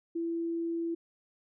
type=tone; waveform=sine; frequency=334.5 Hz; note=E4; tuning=25 cents sharp; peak=-30 dBFS; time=0.15-0.95 s; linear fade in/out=10 ms; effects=none